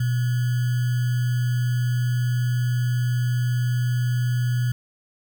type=tone with sample-and-hold; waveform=sine; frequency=122.7 Hz; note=B2; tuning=11 cents flat; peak=-19 dBFS; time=0-4.72 s; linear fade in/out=5 ms; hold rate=1575 Hz; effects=none